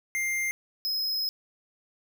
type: tone pair in turn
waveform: square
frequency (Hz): 2100 / 5111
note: C7 / D#8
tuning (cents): +6 / +46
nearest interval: octave + minor third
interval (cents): 1540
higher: second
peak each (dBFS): -27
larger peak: neither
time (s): 0.15-0.51 / 0.85-1.29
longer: second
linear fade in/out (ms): 0
effects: none